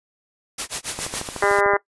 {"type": "noise with tremolo", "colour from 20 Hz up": "white", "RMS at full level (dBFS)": -25, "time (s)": [0.58, 1.28], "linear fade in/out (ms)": 5, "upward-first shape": "sine", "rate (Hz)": 7.2, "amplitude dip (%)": 100}
{"type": "noise", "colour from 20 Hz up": "white", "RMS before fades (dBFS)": -34, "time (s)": [0.87, 1.61], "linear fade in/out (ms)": 10}
{"type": "click train", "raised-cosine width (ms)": 1, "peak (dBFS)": -15, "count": 11, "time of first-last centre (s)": [0.99, 1.736], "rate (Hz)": 13.4}
{"type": "harmonic tone", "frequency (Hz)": 201.5, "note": "G3", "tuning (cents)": 48, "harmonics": [2, 3, 4, 5, 6, 7, 8, 9, 10], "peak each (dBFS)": [-21, -23, -24, -25, -26, -26, -27, -28, -28], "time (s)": [1.42, 1.77], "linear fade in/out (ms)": 5}
{"effects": ["noise-tail reverb RT60 0.1 s tail -19 dB re dry", "resampled to 24000 Hz"]}